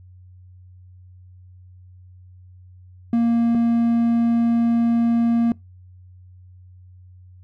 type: tone pair in turn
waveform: triangle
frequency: 233.1 / 233.1 Hz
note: A#3 / A#3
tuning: 0 / 0 cents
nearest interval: unison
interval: 0 cents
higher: neither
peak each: -13 dBFS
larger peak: neither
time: 3.13-3.55 / 3.55-5.52 s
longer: second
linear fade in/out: 2 ms
effects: noise-tail reverb RT60 0.2 s tail -23 dB re dry + added 91 Hz sine -43 dBFS peak until 7.43 s